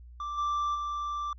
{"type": "tone with level steps", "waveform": "triangle", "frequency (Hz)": 1174.7, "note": "D6", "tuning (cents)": 0, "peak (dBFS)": [-31, -25, -29], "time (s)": [0.2, 1.33], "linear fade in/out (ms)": 2, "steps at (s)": [0.37, 0.74], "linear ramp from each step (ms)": 20, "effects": ["added 60 Hz sine -46 dBFS peak until 1.38 s", "resampled to 16000 Hz"]}